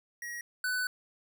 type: tone pair in turn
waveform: square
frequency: 1900 / 1497.2 Hz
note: A#6 / F#6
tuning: +33 / +20 cents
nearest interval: major third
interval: 413 cents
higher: first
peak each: -38 / -30 dBFS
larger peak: second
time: 0.22-0.41 / 0.64-0.87 s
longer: second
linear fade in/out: 2 ms
effects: none